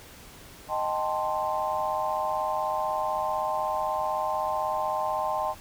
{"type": "chord", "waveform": "sine", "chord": "A half-diminished seventh", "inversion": "second", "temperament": "equal", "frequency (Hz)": [622.3, 784, 880, 1046.5], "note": ["Eb5", "G5", "A5", "C6"], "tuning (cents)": [0, 0, 0, 0], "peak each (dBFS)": -31, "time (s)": [0.68, 5.55], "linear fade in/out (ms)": 50, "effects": ["pink hiss -48 dBFS RMS until 5.6 s"]}